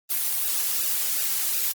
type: noise with flanger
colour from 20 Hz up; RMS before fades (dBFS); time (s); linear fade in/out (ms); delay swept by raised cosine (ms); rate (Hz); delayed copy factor
blue; -25; 0.09-1.73; 20; 0.91 to 3.91; 2.7; -0.75
effects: Opus 32 kbps